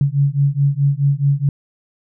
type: beating tone pair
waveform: sine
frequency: 138.59 / 143.29 Hz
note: C#3 / D3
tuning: 0 / -42 cents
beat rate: 4.7 Hz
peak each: -16 dBFS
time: 0.01-1.49 s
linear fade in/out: 2 ms
effects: none